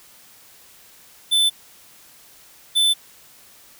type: tone pair in turn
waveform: square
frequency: 3520 / 3520 Hz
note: A7 / A7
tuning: 0 / 0 cents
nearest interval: unison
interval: 0 cents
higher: neither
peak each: -15 dBFS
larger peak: neither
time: 1.31-1.5 / 2.75-2.94 s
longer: neither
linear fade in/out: 20 ms
effects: white hiss -49 dBFS RMS until 3.79 s